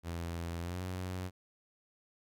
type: tone with pitch glide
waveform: sawtooth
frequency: 84.7 to 91.83 Hz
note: E2 to F#2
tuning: +48 to -13 cents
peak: -33 dBFS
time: 0.03-1.31 s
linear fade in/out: 50 ms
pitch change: +139 cents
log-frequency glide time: 0.6-0.81 s
effects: none